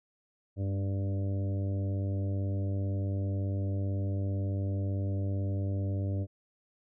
harmonic tone with a mistuned harmonic, 98 Hz, G2, in tune, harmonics 1 / 2 / 3 / 4 / 5 / 6 / 7, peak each -29 / -41 / -40 / -47 / -48 / -45 / -57 dBFS, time 0.56-6.27 s, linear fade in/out 50 ms, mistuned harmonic 2, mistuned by +24 cents, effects none

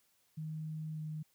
sine tone with pitch glide, 156.3 to 154.77 Hz, D#3 to D#3, +8 to -9 cents, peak -38 dBFS, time 0.37-1.23 s, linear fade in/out 10 ms, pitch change -17 cents, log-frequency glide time 0.92-1 s, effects white hiss -73 dBFS RMS until 1.34 s

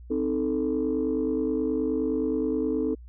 sine chord, A diminished, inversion first, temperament equal, 261.6 / 311.1 / 440 Hz, C4 / Eb4 / A4, 0 / 0 / 0 cents, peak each -27 dBFS, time 0.1-2.95 s, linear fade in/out 10 ms, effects tanh soft clip ceiling -17 dBFS + added 60 Hz sine -42 dBFS peak until 3.08 s

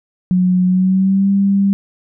sine tone with pitch glide, 182.3 to 197.65 Hz, F#3 to G3, -25 to +15 cents, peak -10 dBFS, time 0.31-1.73 s, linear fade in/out 0 ms, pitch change +140 cents, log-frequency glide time 0.66-1.3 s, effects none

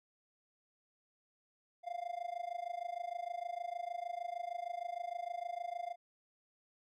triangle tone with amplitude modulation, 699 Hz, F5, 1 cent sharp, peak -33 dBFS, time 1.83-5.96 s, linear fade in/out 50 ms, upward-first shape sine, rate 26.5 Hz, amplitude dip 90%, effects none

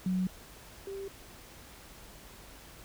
sine tone pair in turn, 185 / 392 Hz, F#3 / G4, 0 / 0 cents, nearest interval octave + minor second, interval 1300 cents, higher second, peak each -27 / -37 dBFS, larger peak first, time 0.06-0.27 / 0.87-1.08 s, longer neither, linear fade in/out 2 ms, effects added 50 Hz sine -58 dBFS peak until 2.84 s + pink hiss -52 dBFS RMS until 2.84 s

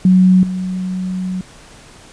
sine tone with level steps, 185 Hz, F#3, in tune, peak -6 / -18 dBFS, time 0.05-1.41 s, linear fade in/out 2 ms, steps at 0.43 s, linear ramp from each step 2 ms, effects pink hiss -41 dBFS RMS until 2.12 s + resampled to 22050 Hz

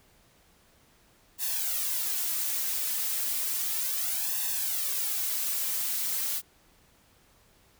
blue noise with flanger, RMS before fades -30 dBFS, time 1.38-6.42 s, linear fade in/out 50 ms, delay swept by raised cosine 1.1 to 4 ms, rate 0.33 Hz, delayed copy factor +0.8, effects pink hiss -62 dBFS RMS until 7.79 s

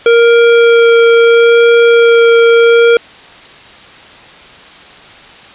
square tone with vibrato, 466.2 Hz, A#4, in tune, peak -4 dBFS, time 0.06-2.97 s, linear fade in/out 2 ms, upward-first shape sine, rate 0.75 Hz, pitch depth 8 cents each way, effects white hiss -35 dBFS RMS until 5.54 s + resampled to 8000 Hz

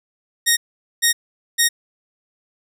10% pulse tone bursts, 1864.7 Hz, A#6, in tune, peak -4 dBFS, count 3, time 0.46-1.69 s, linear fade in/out 20 ms, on 110 ms, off 450 ms, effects none

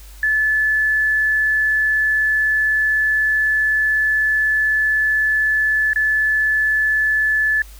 sine tone with dropouts, 1732 Hz, A6, 28 cents flat, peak -14 dBFS, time 0.23-7.62 s, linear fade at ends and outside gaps 2 ms, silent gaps 5.933-5.959 s, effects added 50 Hz sine -37 dBFS peak until 7.79 s + white hiss -46 dBFS RMS until 7.79 s

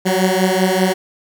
15% pulse beating tone pair, 184.4 / 189.5 Hz, F#3 / F#3, -6 / +42 cents, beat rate 5.1 Hz, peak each -10 dBFS, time 0.05-0.94 s, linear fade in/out 20 ms, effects none

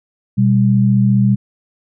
sine tone pair together, 123.47 / 198.41 Hz, B2 / G3, 0 / +21 cents, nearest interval minor sixth, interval 821 cents, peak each -12 dBFS, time 0.37-1.36 s, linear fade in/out 20 ms, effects none

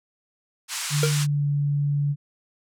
white band-pass noise, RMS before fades -30 dBFS, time 0.68-1.27 s, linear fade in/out 50 ms, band 1000 to 9200 Hz, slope 24 dB/octave
sine tone with pitch glide, 146.6 to 143.92 Hz, D3 to D3, -3 to -35 cents, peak -20 dBFS, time 0.9-2.16 s, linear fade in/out 50 ms, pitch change -32 cents, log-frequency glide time 1.16-1.47 s
square tone with exponential decay, 466.2 Hz, A#4, in tune, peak -18 dBFS, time 1.03-1.17 s, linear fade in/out 2 ms, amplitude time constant 29 ms
effects none

